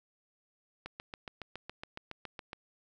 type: click train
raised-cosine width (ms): 0.3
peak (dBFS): -25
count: 13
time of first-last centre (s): 0.86-2.531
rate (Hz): 7.18
effects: none